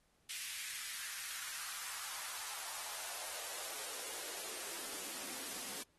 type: noise with high-pass filter sweep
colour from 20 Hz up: white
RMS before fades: -44 dBFS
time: 0.29-5.83 s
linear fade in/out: 5 ms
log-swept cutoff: 2300 to 210 Hz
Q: 1.8
effects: pink hiss -75 dBFS RMS until 5.98 s + AAC 32 kbps